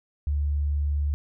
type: tone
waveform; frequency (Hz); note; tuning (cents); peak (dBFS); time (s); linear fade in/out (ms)
sine; 72.7; D2; -17; -22; 0.27-1.14; 0
effects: none